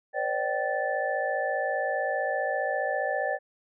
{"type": "tone cluster", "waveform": "sine", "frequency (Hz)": [490.3, 545, 600, 771, 1751], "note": ["B4", "C#5", "D5", "G5", "A6"], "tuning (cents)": [-13, -29, 37, -29, -9], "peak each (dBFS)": [-36, -32, -31, -31, -32], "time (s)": [0.13, 3.39], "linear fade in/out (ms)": 50, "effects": []}